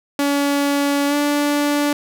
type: tone with pitch glide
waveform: sawtooth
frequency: 283.8 to 290.8 Hz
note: C#4 to D4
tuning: +41 to -17 cents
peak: -12 dBFS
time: 0.19-1.93 s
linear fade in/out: 2 ms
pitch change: +42 cents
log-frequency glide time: 1.07-1.15 s
effects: none